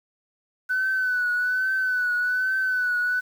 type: tone with vibrato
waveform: sine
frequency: 1500 Hz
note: F#6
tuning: 23 cents sharp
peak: -20 dBFS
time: 0.69-3.21 s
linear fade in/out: 20 ms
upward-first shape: triangle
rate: 1.2 Hz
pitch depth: 51 cents each way
effects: tanh soft clip ceiling -16 dBFS + 8-bit